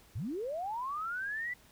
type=linear sweep; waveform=sine; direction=up; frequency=75.1 to 2000 Hz; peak=-34 dBFS; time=0.15-1.54 s; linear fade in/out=10 ms; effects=pink hiss -61 dBFS RMS until 1.71 s